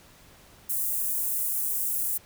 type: high-pass noise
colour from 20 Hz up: white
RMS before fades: -28 dBFS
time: 0.69-2.18 s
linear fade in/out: 10 ms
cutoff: 9100 Hz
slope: 24 dB/octave
effects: pink hiss -54 dBFS RMS until 2.25 s